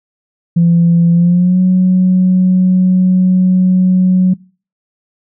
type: tone with pitch glide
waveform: sine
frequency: 170 to 184.32 Hz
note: F3 to F#3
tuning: -46 to -6 cents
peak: -5 dBFS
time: 0.56-4.34 s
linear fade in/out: 10 ms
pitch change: +140 cents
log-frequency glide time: 1.12-1.6 s
effects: noise-tail reverb RT60 0.4 s tail -24 dB re dry + tanh soft clip ceiling -2 dBFS